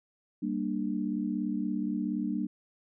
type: chord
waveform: sine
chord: G minor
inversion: none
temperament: equal with one note detuned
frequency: 196 / 233.1 / 297.2 Hz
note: G3 / Bb3 / D4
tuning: 0 / 0 / +21 cents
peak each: -33 dBFS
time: 0.42-2.47 s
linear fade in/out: 10 ms
effects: none